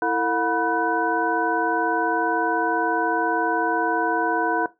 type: tone cluster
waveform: sine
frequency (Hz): 331.1 / 451 / 721 / 979 / 1508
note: E4 / A4 / F#5 / B5 / F#6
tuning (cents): +8 / +43 / -45 / -15 / +32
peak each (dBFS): -26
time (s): 0.02-4.66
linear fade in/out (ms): 2
effects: noise-tail reverb RT60 0.2 s tail -17 dB re dry